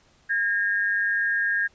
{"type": "tone pair together", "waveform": "sine", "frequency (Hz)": [1625, 1824], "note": ["G#6", "A#6"], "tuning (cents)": [-38, -38], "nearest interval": "major second", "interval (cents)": 200, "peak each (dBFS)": [-22, -27], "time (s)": [0.29, 1.68], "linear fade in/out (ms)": 20, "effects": ["pink hiss -60 dBFS RMS until 1.74 s", "resampled to 16000 Hz"]}